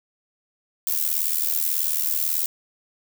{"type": "noise with amplitude modulation", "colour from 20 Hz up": "violet", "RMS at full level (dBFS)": -20, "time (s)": [0.87, 2.46], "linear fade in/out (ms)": 2, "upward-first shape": "sine", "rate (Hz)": 78.3, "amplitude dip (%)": 80, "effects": []}